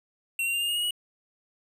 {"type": "tone with pitch steps", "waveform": "square", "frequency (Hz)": [2730, 2760, 2791, 2821, 2853, 2884, 2916], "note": ["F7", "F7", "F7", "F7", "F7", "F#7", "F#7"], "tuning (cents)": [-40, -21, -2, 17, 36, -45, -26], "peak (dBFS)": -26, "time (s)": [0.39, 0.908], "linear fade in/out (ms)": 2, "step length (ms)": 74, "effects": []}